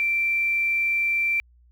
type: tone with quantisation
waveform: sine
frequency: 2349 Hz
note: D7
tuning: in tune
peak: -20 dBFS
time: 0-1.4 s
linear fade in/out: 0 ms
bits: 8
effects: added 60 Hz sine -53 dBFS peak until 1.71 s